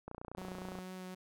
click train, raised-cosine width 1 ms, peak -30 dBFS, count 22, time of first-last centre 0.08-0.787 s, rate 29.7 Hz
sawtooth tone with vibrato, 184.9 Hz, F#3, 1 cent flat, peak -40 dBFS, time 0.37-1.15 s, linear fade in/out 10 ms, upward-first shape triangle, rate 4 Hz, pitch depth 11 cents each way
effects none

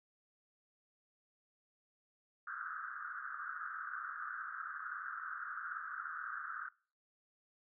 white band-pass noise, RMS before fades -44 dBFS, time 2.47-6.69 s, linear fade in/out 5 ms, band 1200 to 1600 Hz, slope 96 dB/octave, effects noise-tail reverb RT60 0.4 s tail -22 dB re dry

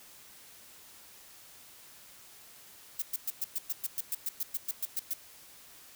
violet noise bursts, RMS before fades -32 dBFS, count 16, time 2.99-5.136 s, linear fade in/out 5 ms, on 31 ms, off 110 ms, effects white hiss -54 dBFS RMS until 5.95 s

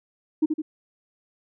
sine tone with echo, 310.1 Hz, D#4, 6 cents flat, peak -15 dBFS, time 0.42-0.46 s, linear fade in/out 10 ms, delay 80 ms, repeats 2, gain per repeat -5 dB, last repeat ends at 0.62 s, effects tanh soft clip ceiling -12 dBFS

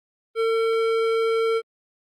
triangle tone with hard clipping, 452.1 Hz, A4, 47 cents sharp, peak -21 dBFS, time 0.35-1.62 s, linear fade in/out 50 ms, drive 17 dB, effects Opus 32 kbps

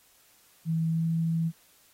sine tone with pitch glide, 162.6 to 164.3 Hz, E3 to E3, -23 to -5 cents, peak -24 dBFS, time 0.65-1.52 s, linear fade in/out 50 ms, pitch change +18 cents, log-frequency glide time 0.9-1.05 s, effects white hiss -61 dBFS RMS until 1.93 s + AAC 48 kbps

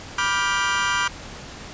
30% pulse chord, G dominant seventh, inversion first, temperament just, 980 / 1176 / 1411.2 / 1568 Hz, B5 / D6 / F6 / G6, -14 / +2 / +18 / 0 cents, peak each -23 dBFS, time 0.18-1.08 s, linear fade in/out 5 ms, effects pink hiss -38 dBFS RMS until 1.73 s + resampled to 16000 Hz

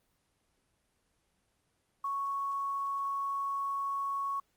sine tone with quantisation, 1108.7 Hz, C#6, in tune, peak -31 dBFS, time 2.04-4.4 s, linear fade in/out 5 ms, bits 10, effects pink hiss -75 dBFS RMS until 4.56 s + Opus 24 kbps

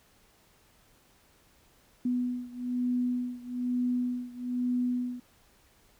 sine beating tone pair, 246.9 / 248 Hz, B3 / B3, 0 / +7 cents, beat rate 1.1 Hz, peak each -30 / -32 dBFS, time 2.05-5.2 s, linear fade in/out 5 ms, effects pink hiss -63 dBFS RMS until 5.99 s

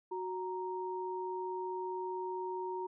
sine tone pair together, 369.4 / 932.3 Hz, F#4 / A#5, -3 / 0 cents, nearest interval octave + major third, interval 1603 cents, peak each -38 / -39 dBFS, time 0.11-2.87 s, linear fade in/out 10 ms, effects none

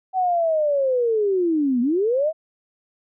sine linear two-way sweep, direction down then up, 761 to 233.1 to 656 Hz, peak -17 dBFS, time 0.13-2.33 s, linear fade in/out 50 ms, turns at 1.81 s, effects none

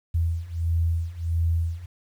sine beating tone pair, 82.41 / 83.91 Hz, E2 / E2, 0 / +31 cents, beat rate 1.5 Hz, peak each -26 / -24 dBFS, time 0.14-1.86 s, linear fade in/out 10 ms, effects 9-bit

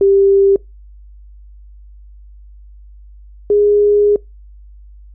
sine tone pair in turn, 394.1 / 412.4 Hz, G4 / G#4, +9 / -12 cents, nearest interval minor second, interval 79 cents, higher second, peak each -7 / -8 dBFS, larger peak first, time 0.01-0.56 / 3.5-4.16 s, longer second, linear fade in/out 2 ms, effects noise-tail reverb RT60 0.2 s tail -24 dB re dry + added 50 Hz sine -36 dBFS peak until 5.14 s

